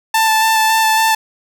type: tone with vibrato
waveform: sawtooth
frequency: 883 Hz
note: A5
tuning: 6 cents sharp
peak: -7 dBFS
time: 0.14-1.15 s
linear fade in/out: 5 ms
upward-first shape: square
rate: 3.6 Hz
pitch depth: 10 cents each way
effects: none